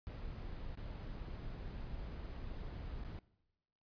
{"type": "noise with dropouts", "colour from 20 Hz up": "brown", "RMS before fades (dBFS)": -45, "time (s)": [0.07, 3.19], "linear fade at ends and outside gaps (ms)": 0, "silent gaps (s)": [[0.752, 0.774], [3.039, 3.048]], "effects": ["noise-tail reverb RT60 1.0 s tail -21 dB re dry", "resampled to 11025 Hz"]}